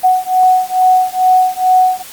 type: beating tone pair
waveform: sine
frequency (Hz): 740 / 742.3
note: F#5 / F#5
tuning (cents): 0 / +5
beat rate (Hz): 2.3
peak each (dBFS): -11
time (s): 0.03-2.03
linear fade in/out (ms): 20
effects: white hiss -33 dBFS RMS until 2.12 s + Opus 24 kbps